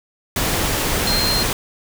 sine tone in noise, 4186 Hz, C8, in tune, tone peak -19 dBFS, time 1.07-1.43 s, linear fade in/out 2 ms, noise pink, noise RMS -20 dBFS, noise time 0.36-1.53 s, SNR -2 dB, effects none

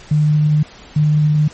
sine tone pair in turn, 151.1 / 151.1 Hz, D3 / D3, +50 / +50 cents, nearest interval unison, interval 0 cents, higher neither, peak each -10 / -10 dBFS, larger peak neither, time 0.11-0.63 / 0.96-1.48 s, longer neither, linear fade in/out 5 ms, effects pink hiss -40 dBFS RMS until 1.53 s + MP3 32 kbps

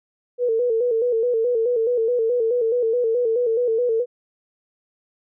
sine tone with vibrato, 469.5 Hz, A#4, 12 cents sharp, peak -17 dBFS, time 0.38-4.06 s, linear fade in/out 50 ms, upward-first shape square, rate 4.7 Hz, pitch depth 74 cents each way, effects none

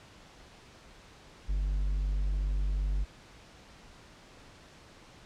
triangle tone, 48.69 Hz, G1, 11 cents flat, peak -25 dBFS, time 1.48-3.05 s, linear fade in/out 20 ms, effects pink hiss -54 dBFS RMS until 5.25 s + low-pass 6000 Hz 12 dB/octave

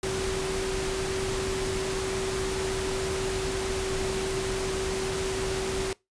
sine tone in noise, 381.5 Hz, G4, 47 cents flat, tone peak -29 dBFS, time 0.03-5.93 s, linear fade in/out 2 ms, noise pink, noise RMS -32 dBFS, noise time 0.03-5.93 s, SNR 0 dB, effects noise-tail reverb RT60 0.2 s tail -22 dB re dry + resampled to 22050 Hz

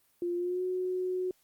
sine tone with pitch glide, 349.2 to 367.4 Hz, F4 to F#4, 0 to -12 cents, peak -29 dBFS, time 0.22-1.31 s, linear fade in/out 2 ms, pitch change +88 cents, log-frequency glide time 0.36-0.63 s, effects white hiss -69 dBFS RMS until 1.43 s + Opus 32 kbps

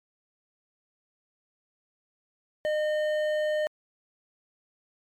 sine tone with hard clipping, 610 Hz, D#5, 34 cents flat, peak -26 dBFS, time 2.65-3.67 s, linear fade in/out 0 ms, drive 9 dB, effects MP3 96 kbps

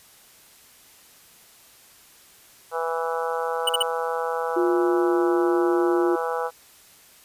harmonic tone, 164.7 Hz, E3, 1 cent flat, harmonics 3 / 4 / 5 / 6 / 7 / 8 / 9, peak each -27 / -34 / -30 / -33 / -35 / -33 / -37 dBFS, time 2.71-6.51 s, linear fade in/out 50 ms
square tone bursts, 2960 Hz, F#7, in tune, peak -18 dBFS, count 3, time 3.67-3.826 s, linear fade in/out 5 ms, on 22 ms, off 45 ms
sine tone with pitch glide, 352.1 to 349.5 Hz, F4 to F4, +14 to +1 cents, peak -19 dBFS, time 4.56-6.16 s, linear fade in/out 10 ms, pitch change -13 cents, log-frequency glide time 5.02-5.16 s
effects white hiss -52 dBFS RMS until 7.24 s + resampled to 32000 Hz

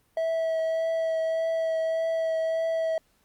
triangle tone with vibrato, 650 Hz, E5, 24 cents flat, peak -22 dBFS, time 0.17-2.98 s, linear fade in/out 2 ms, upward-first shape triangle, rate 1.7 Hz, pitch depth 14 cents each way, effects pink hiss -67 dBFS RMS until 3.24 s + Opus 32 kbps

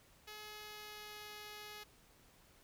5% pulse tone with pitch glide, 423.7 to 420 Hz, G#4 to G#4, +35 to +19 cents, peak -37 dBFS, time 0.27-1.84 s, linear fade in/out 10 ms, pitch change -16 cents, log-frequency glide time 0.39-1.3 s, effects pink hiss -66 dBFS RMS until 2.63 s

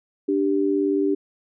sine tone pair together, 293.7 / 392 Hz, D4 / G4, 0 / 0 cents, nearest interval perfect fourth, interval 500 cents, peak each -21 / -21 dBFS, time 0.28-1.15 s, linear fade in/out 10 ms, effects none

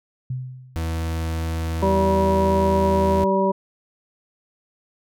sine tone with exponential decay, 128.1 Hz, C3, 36 cents flat, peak -22 dBFS, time 0.3-1.04 s, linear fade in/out 5 ms, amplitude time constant 160 ms
40% pulse tone with pitch glide, 81.6 to 81.13 Hz, E2 to E2, -17 to -27 cents, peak -22 dBFS, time 0.76-3.24 s, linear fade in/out 0 ms, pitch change -10 cents, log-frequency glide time 0.87-3.07 s
harmonic tone, 193.1 Hz, G3, 26 cents flat, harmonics 1 / 2 / 3 / 5, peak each -22 / -22 / -22 / -22 dBFS, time 1.82-3.52 s, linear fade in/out 10 ms
effects none

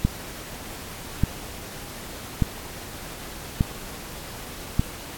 click train, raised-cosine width 5 ms, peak -6 dBFS, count 5, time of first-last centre 0.05-4.795 s, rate 0.843 Hz, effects pink hiss -38 dBFS RMS until 5.17 s + AAC 64 kbps

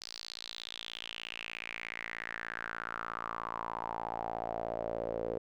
sawtooth tone with band-pass filter sweep, 56.8 Hz, A#1, 44 cents flat, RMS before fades -40 dBFS, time 0.01-5.38 s, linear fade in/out 5 ms, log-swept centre 4900 to 480 Hz, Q 5.2, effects none

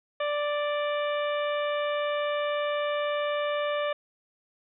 harmonic tone with a mistuned harmonic, 587.3 Hz, D5, in tune, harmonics 1 / 2 / 3 / 4 / 5 / 6, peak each -27 / -33 / -37 / -39 / -41 / -43 dBFS, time 0.2-3.93 s, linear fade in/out 5 ms, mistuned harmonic 6, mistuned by +20 cents, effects none

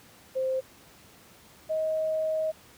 sine tone pair in turn, 523.3 / 630.5 Hz, C5 / D#5, 0 / +23 cents, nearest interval minor third, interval 323 cents, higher second, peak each -25 dBFS, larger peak neither, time 0.35-0.61 / 1.69-2.52 s, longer second, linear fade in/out 20 ms, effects pink hiss -54 dBFS RMS until 2.77 s + high-pass 80 Hz 12 dB/octave

